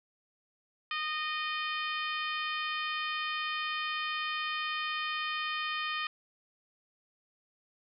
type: harmonic tone with a mistuned harmonic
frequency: 616 Hz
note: D#5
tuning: 17 cents flat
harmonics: 2 / 3 / 4 / 5 / 6 / 7 / 8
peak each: -36 / -38 / -38 / -39 / -45 / -48 / -51 dBFS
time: 0.91-6.07 s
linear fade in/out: 2 ms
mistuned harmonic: 6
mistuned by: -39 cents
effects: none